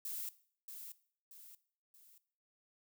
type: noise with echo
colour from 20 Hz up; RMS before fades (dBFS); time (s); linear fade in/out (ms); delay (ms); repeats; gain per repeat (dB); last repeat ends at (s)
violet; -42; 0.05-0.29; 2; 630; 3; -7; 2.18
effects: noise-tail reverb RT60 0.5 s tail -17 dB re dry